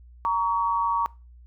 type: tone pair together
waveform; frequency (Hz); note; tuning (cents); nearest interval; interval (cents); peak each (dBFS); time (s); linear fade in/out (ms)
sine; 934 / 1128; A#5 / C#6; +3 / +30; minor third; 327; -24; 0.25-1.06; 0
effects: noise-tail reverb RT60 0.3 s tail -22 dB re dry + added 60 Hz sine -46 dBFS peak until 1.46 s